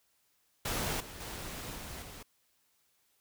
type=noise with level steps; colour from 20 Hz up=pink; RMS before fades=-34 / -47 / -42 / -44 / -48 dBFS; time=0.65-2.23 s; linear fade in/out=5 ms; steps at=1 / 1.2 / 1.75 / 2.02 s; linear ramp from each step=5 ms; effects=white hiss -73 dBFS RMS until 3.2 s